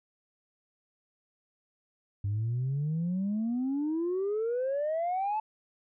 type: exponential sweep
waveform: sine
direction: up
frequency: 98 to 880 Hz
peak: -26 dBFS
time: 2.24-5.4 s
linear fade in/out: 5 ms
effects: tanh soft clip ceiling -25 dBFS